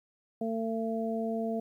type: harmonic tone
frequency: 225.1 Hz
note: A3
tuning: 40 cents sharp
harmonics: 1 / 2 / 3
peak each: -32 / -35 / -35 dBFS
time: 0.41-1.6 s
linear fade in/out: 5 ms
effects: 11-bit